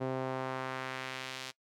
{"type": "tone with band-pass filter sweep", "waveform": "sawtooth", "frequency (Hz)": 130.81, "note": "C3", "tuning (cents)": 0, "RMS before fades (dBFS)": -38, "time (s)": [0, 1.52], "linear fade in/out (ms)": 20, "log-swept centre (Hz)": [480, 4300], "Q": 0.95, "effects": ["noise-tail reverb RT60 0.1 s tail -22 dB re dry"]}